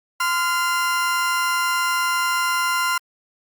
35% pulse tone pair together, 1028.7 / 1396.9 Hz, C6 / F6, -30 / 0 cents, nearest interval perfect fourth, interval 530 cents, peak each -20 dBFS, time 0.2-2.98 s, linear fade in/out 5 ms, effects Opus 48 kbps

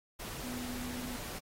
sine tone in noise, 246.9 Hz, B3, in tune, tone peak -40 dBFS, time 0.43-1.17 s, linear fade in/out 10 ms, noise pink, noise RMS -43 dBFS, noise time 0.19-1.39 s, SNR 0 dB, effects AAC 48 kbps

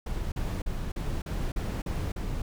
brown noise bursts, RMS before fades -31 dBFS, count 8, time 0.06-2.42 s, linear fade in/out 5 ms, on 260 ms, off 40 ms, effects none

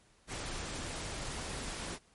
pink noise, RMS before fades -40 dBFS, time 0.27-1.99 s, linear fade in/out 50 ms, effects pink hiss -66 dBFS RMS until 2.14 s + MP3 48 kbps

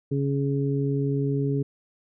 harmonic tone, 139.4 Hz, C#3, 10 cents sharp, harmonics 1 / 2 / 3, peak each -24 / -28 / -29 dBFS, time 0.11-1.63 s, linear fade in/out 10 ms, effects none

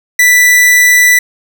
45% pulse tone, 1975.5 Hz, B6, in tune, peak -4 dBFS, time 0.19-1.19 s, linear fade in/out 5 ms, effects 7-bit

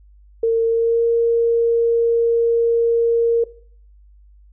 sine tone with pitch glide, 456.1 to 464.6 Hz, A#4 to A#4, -38 to -6 cents, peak -13 dBFS, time 0.43-3.44 s, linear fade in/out 5 ms, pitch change +32 cents, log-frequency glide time 0.66-1.03 s, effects noise-tail reverb RT60 0.5 s tail -18 dB re dry + added 50 Hz sine -45 dBFS peak until 4.52 s

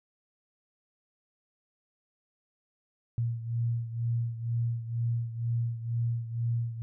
sine beating tone pair, 116.54 / 118.64 Hz, A#2 / A#2, 0 / +31 cents, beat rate 2.1 Hz, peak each -29 / -34 dBFS, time 3.18-6.82 s, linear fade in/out 0 ms, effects none

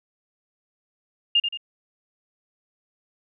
sine tone with echo, 2819 Hz, F7, 16 cents sharp, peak -15 dBFS, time 1.35-1.4 s, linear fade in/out 5 ms, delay 87 ms, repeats 2, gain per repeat -7 dB, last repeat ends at 1.574 s, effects none

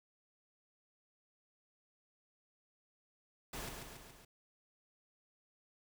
pink noise with echo, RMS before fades -44 dBFS, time 3.53-3.69 s, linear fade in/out 5 ms, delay 140 ms, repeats 4, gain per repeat -4 dB, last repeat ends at 4.25 s, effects none

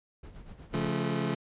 brown noise with tremolo, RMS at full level -44 dBFS, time 0.23-0.9 s, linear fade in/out 5 ms, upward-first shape sine, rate 8.2 Hz, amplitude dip 65%
25% pulse chord, Db augmented, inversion none, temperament just, 138.59 / 173.24 / 216.5 Hz, Db3 / F3 / A3, 0 / -14 / -28 cents, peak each -29 dBFS, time 0.73-1.35 s, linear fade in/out 10 ms
effects resampled to 8000 Hz

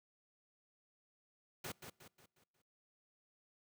pink noise with echo, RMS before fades -44 dBFS, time 1.64-1.72 s, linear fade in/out 5 ms, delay 180 ms, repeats 5, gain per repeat -7 dB, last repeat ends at 2.62 s, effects noise-tail reverb RT60 0.9 s tail -26 dB re dry + high-pass 100 Hz 12 dB/octave

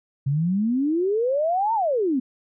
sine exponential two-way sweep, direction up then down, 132.3 to 932.3 to 243.1 Hz, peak -19 dBFS, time 0.26-2.2 s, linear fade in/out 10 ms, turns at 1.74 s, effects none

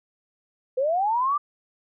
sine linear sweep, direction up, 493.9 to 1199 Hz, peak -20 dBFS, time 0.77-1.38 s, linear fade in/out 10 ms, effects none

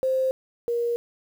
sine tone pair in turn, 523.3 / 472.7 Hz, C5 / A#4, 0 / +24 cents, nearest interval major second, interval 176 cents, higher first, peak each -20 / -22 dBFS, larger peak first, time 0.03-0.31 / 0.68-0.96 s, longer neither, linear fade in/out 0 ms, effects 8-bit

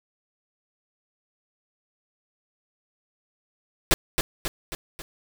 pink noise with echo, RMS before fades -18 dBFS, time 3.91-3.94 s, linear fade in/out 0 ms, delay 270 ms, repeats 4, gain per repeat -5 dB, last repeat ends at 5.02 s, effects none

